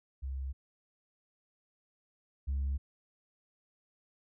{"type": "tone pair in turn", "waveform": "sine", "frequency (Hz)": [66.9, 68.66], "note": ["C2", "C#2"], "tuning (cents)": [39, -16], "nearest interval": "unison", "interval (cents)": 45, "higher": "second", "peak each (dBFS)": [-34, -28], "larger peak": "second", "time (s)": [[0.22, 0.53], [2.47, 2.78]], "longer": "neither", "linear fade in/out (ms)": 20, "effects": ["tanh soft clip ceiling -28 dBFS"]}